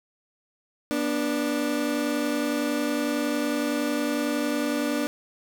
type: tone pair together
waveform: 30% pulse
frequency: 242.7 / 293.6 Hz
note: B3 / D4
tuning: -30 / 0 cents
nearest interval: minor third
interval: 330 cents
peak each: -26 / -23 dBFS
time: 0.91-5.07 s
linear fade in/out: 0 ms
effects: none